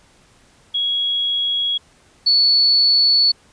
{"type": "tone pair in turn", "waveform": "sine", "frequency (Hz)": [3322, 4434], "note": ["G#7", "C#8"], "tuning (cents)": [0, 0], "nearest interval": "perfect fourth", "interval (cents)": 500, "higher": "second", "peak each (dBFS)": [-17, -11], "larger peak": "second", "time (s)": [[0.74, 1.78], [2.26, 3.32]], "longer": "second", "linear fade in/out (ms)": 10, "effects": ["pink hiss -53 dBFS RMS until 3.52 s", "resampled to 22050 Hz"]}